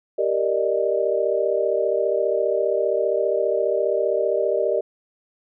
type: chord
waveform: sine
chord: Eb major seventh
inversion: first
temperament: equal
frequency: 392 / 466.2 / 587.3 / 622.3 Hz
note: G4 / Bb4 / D5 / Eb5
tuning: 0 / 0 / 0 / 0 cents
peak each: -24 dBFS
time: 0.18-4.81 s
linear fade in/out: 10 ms
effects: none